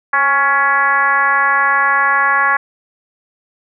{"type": "tone with frequency modulation", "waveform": "sine", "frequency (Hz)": 1396.9, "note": "F6", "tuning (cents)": 0, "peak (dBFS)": -10, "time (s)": [0.13, 2.57], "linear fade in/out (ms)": 5, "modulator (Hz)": 285, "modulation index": 1.8, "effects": []}